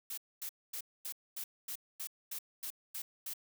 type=noise bursts; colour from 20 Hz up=blue; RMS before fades=-41 dBFS; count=11; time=0.1-3.336 s; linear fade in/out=5 ms; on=76 ms; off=240 ms; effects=none